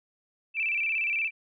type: tone with vibrato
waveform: sine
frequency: 2489 Hz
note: D#7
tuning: in tune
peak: -25 dBFS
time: 0.54-1.31 s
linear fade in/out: 50 ms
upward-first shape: square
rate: 17 Hz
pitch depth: 100 cents each way
effects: none